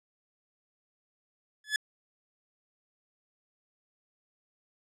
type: tone with exponential growth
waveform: sawtooth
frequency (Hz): 1715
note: A6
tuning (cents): -45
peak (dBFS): -18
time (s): 1.64-1.76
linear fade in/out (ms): 2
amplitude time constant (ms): 26
effects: low-pass 9000 Hz 12 dB/octave